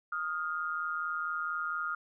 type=tone pair together; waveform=sine; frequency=1244.5 / 1408.8 Hz; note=D#6 / F6; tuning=0 / +15 cents; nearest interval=major second; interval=215 cents; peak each=-35 / -34 dBFS; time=0.12-1.95 s; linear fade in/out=5 ms; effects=none